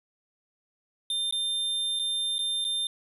square tone with dropouts, 3600 Hz, A7, 39 cents sharp, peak -27 dBFS, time 1.1-2.87 s, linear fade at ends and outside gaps 2 ms, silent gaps 1.31-1.324 / 1.991-1.995 / 2.383-2.39 / 2.644-2.649 s, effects resampled to 32000 Hz

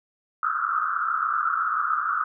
white band-pass noise, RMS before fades -25 dBFS, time 0.43-2.24 s, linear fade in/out 2 ms, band 1200 to 1400 Hz, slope 96 dB/octave, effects none

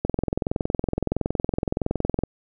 click train, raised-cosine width 2 ms, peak -9 dBFS, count 48, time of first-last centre 0.05-2.236 s, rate 21.5 Hz, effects none

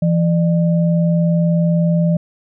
sine tone pair together, 168.2 / 599.4 Hz, E3 / D5, +35 / +35 cents, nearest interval octave + minor seventh, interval 2200 cents, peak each -12 / -22 dBFS, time 0.02-2.17 s, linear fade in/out 5 ms, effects none

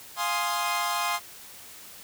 sawtooth chord, F minor seventh, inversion none, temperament equal, 698.5 / 830.6 / 1046.5 / 1244.5 Hz, F5 / Ab5 / C6 / Eb6, 0 / 0 / 0 / 0 cents, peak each -29 / -29 / -25 / -29 dBFS, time 0.16-1.2 s, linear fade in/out 50 ms, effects white hiss -46 dBFS RMS until 2.03 s

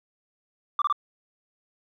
sine tone bursts, 1174.7 Hz, D6, in tune, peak -18 dBFS, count 3, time 0.79-0.926 s, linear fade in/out 2 ms, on 28 ms, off 26 ms, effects tanh soft clip ceiling -19 dBFS + 10-bit

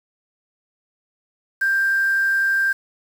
sine tone with quantisation, 1583 Hz, G6, 17 cents sharp, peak -16 dBFS, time 1.61-2.73 s, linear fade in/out 10 ms, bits 6, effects none

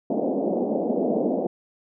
pink band-pass noise, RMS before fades -24 dBFS, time 0.1-1.47 s, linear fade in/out 5 ms, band 200 to 700 Hz, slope 48 dB/octave, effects none

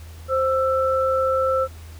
sine tone pair together, 525.6 / 1329 Hz, C5 / E6, +8 / +14 cents, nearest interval octave + major third, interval 1606 cents, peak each -19 / -22 dBFS, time 0.28-1.68 s, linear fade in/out 50 ms, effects added 81 Hz sine -37 dBFS peak until 1.99 s + pink hiss -48 dBFS RMS until 1.99 s

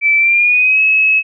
sine tone with pitch glide, 2321 to 2575 Hz, D7 to E7, -21 to -41 cents, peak -8 dBFS, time 0.01-1.23 s, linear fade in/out 50 ms, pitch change +180 cents, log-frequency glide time 0.17-0.81 s, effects none

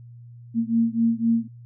sine beating tone pair, 227.9 / 231.8 Hz, A#3 / A#3, -39 / -10 cents, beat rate 3.9 Hz, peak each -21 / -22 dBFS, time 0.54-1.48 s, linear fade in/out 50 ms, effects added 119 Hz sine -41 dBFS peak until 1.65 s

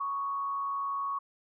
sine tone with frequency modulation, 1111 Hz, C#6, 4 cents sharp, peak -30 dBFS, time 0-1.19 s, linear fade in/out 10 ms, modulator 138 Hz, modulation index 0.29, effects none

